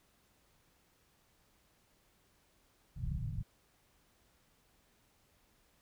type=low-pass noise; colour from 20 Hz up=white; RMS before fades=-38 dBFS; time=2.96-3.43 s; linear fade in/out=10 ms; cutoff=160 Hz; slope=48 dB/octave; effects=pink hiss -71 dBFS RMS until 5.81 s